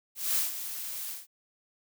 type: noise with ADSR envelope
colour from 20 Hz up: blue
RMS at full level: -26 dBFS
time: 0.15-1.27 s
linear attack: 210 ms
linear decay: 150 ms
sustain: -11 dB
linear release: 170 ms
effects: none